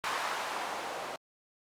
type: noise with low-pass filter sweep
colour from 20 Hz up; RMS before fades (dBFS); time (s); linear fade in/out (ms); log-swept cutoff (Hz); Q
violet; -36; 0.04-1.16; 0; 1100 to 660; 1.5
effects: Opus 48 kbps

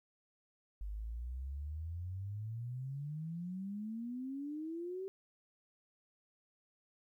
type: exponential sweep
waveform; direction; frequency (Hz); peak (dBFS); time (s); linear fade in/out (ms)
sine; up; 48.94 to 390; -39; 0.81-5.08; 0
effects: 13-bit

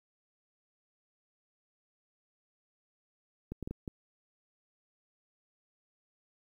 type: clicks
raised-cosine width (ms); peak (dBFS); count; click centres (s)
3; -25; 5; 3.52 / 3.627 / 3.675 / 3.71 / 3.878
effects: 10-bit

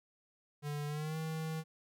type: tone with pitch glide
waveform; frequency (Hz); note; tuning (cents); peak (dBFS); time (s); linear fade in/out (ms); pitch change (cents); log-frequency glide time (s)
square; 146.83 to 159.2; D3 to D#3; 0 to +40; -37; 0.62-1.64; 50; +140; 0.87-1.17
effects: none

